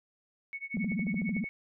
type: tone with tremolo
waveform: sine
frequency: 2214 Hz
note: C#7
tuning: 3 cents flat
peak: -34 dBFS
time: 0.53-1.49 s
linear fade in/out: 0 ms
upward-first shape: sine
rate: 11 Hz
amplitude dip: 95%
type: tone with vibrato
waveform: sine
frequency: 202.5 Hz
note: G#3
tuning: 43 cents flat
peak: -29 dBFS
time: 0.74-1.44 s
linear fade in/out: 5 ms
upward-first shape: sine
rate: 18 Hz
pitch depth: 270 cents each way
type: click train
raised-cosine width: 2 ms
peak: -30 dBFS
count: 10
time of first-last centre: 0.77-1.442 s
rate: 13.4 Hz
effects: none